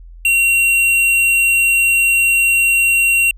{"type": "tone with tanh clipping", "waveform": "triangle", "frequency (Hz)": 2745, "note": "F7", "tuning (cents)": -31, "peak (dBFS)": -12, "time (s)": [0.25, 3.31], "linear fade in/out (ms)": 2, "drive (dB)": 18, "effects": ["added 42 Hz sine -34 dBFS peak until 3.37 s"]}